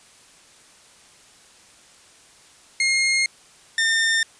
sawtooth tone pair in turn, 2139 / 1809.2 Hz, C7 / A6, +38 / +48 cents, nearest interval minor third, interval 290 cents, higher first, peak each -14 dBFS, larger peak neither, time 2.8-3.26 / 3.78-4.23 s, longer first, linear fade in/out 2 ms, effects white hiss -51 dBFS RMS until 4.39 s + resampled to 22050 Hz

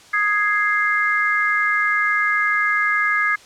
sine chord, Ab major, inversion second, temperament equal, 1244.5 / 1661.2 / 2093 Hz, Eb6 / Ab6 / C7, 0 / 0 / 0 cents, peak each -22 / -19 / -21 dBFS, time 0.13-3.36 s, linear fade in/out 10 ms, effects white hiss -46 dBFS RMS until 3.45 s + low-pass 7000 Hz 12 dB/octave

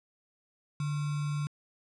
sine tone with sample-and-hold, 146.83 Hz, D3, in tune, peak -29 dBFS, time 0.8-1.47 s, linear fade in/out 2 ms, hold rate 1225 Hz, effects resampled to 22050 Hz

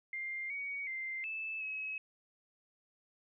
sine tone with pitch steps, 2100 / 2246 / 2088 / 2626 / 2564 Hz, C7 / C#7 / C7 / E7 / E7, +6 / +22 / -4 / -7 / -49 cents, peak -37 dBFS, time 0.13-1.98 s, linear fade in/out 2 ms, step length 370 ms, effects none

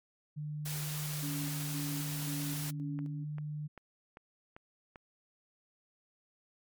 sine tone, 150 Hz, D3, 37 cents sharp, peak -36 dBFS, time 0.36-3.68 s, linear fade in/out 20 ms
white noise, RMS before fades -41 dBFS, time 0.65-2.71 s, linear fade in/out 10 ms
sine tone with tremolo, 284.3 Hz, C#4, 44 cents sharp, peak -38 dBFS, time 1.22-3.25 s, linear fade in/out 20 ms, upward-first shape square, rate 1.9 Hz, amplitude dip 55%
click train, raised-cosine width 0.5 ms, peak -34 dBFS, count 6, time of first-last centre 2.99-4.959 s, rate 2.54 Hz
effects MP3 96 kbps

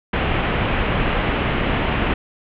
pink low-pass noise, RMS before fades -20 dBFS, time 0.13-2.14 s, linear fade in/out 5 ms, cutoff 3100 Hz, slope 48 dB/octave, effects none

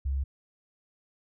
sine tone, 68 Hz, C#2, 33 cents flat, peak -26 dBFS, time 0.05-0.24 s, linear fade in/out 10 ms, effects none

